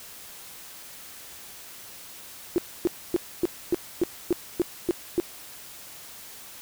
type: tone bursts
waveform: sine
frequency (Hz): 349.2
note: F4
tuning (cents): 0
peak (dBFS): -18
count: 10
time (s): 2.56-5.2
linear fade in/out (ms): 0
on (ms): 21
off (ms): 270
effects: white hiss -44 dBFS RMS until 6.61 s